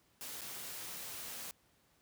white noise with dropouts, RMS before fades -45 dBFS, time 0.21-1.51 s, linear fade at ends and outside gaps 0 ms, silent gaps 0.409-0.416 s, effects pink hiss -71 dBFS RMS until 2.01 s + high-pass 60 Hz 12 dB/octave

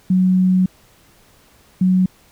sine tone bursts at uneven times, 185 Hz, F#3, in tune, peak -11 dBFS, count 2, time 0.1-0.66 / 1.81-2.06 s, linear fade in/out 5 ms, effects pink hiss -52 dBFS RMS until 2.31 s

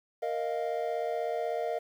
triangle chord, Bb suspended fourth, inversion none, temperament equal, 466.2 / 622.3 / 698.5 Hz, Bb4 / Eb5 / F5, 0 / 0 / 0 cents, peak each -32 dBFS, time 0.22-1.79 s, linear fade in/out 10 ms, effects 10-bit

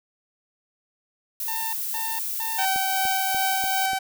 violet noise, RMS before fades -29 dBFS, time 1.4-3.86 s, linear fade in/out 2 ms
sawtooth tone bursts, 901 Hz, A5, 41 cents sharp, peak -27 dBFS, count 3, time 1.48-2.65 s, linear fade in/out 2 ms, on 250 ms, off 210 ms
sawtooth tone with tremolo, 767 Hz, G5, 38 cents flat, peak -18 dBFS, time 2.58-3.99 s, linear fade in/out 10 ms, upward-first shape sine, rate 2.6 Hz, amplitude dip 25%
click train, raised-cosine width 2 ms, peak -26 dBFS, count 5, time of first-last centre 2.76-3.933 s, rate 3.41 Hz
effects none

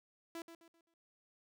sawtooth tone with echo, 333.2 Hz, E4, 19 cents sharp, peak -39 dBFS, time 0.35-0.42 s, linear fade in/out 2 ms, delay 130 ms, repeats 4, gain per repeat -9 dB, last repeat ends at 0.94 s, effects none

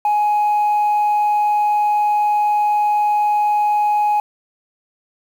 sine tone, 836 Hz, G#5, 11 cents sharp, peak -11 dBFS, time 0.05-4.2 s, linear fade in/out 2 ms, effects tanh soft clip ceiling -12 dBFS + 7-bit

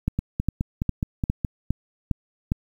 two click trains, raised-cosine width 5 ms, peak -11 / -9 dBFS, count 7 / 7, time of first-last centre 0.19-1.448 / 0.08-2.519 s, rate 4.77 / 2.46 Hz, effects 8-bit

